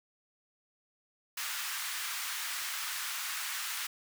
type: high-pass noise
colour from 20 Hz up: pink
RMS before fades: -37 dBFS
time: 1.37-3.87 s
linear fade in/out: 5 ms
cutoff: 1200 Hz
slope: 24 dB/octave
effects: none